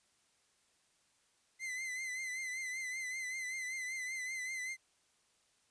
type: tone with vibrato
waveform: 45% pulse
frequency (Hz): 2049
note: C7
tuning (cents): -37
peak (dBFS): -38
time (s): 1.59-4.77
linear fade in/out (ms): 50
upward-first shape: triangle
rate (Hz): 5.2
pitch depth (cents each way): 63
effects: white hiss -73 dBFS RMS until 5.7 s + resampled to 22050 Hz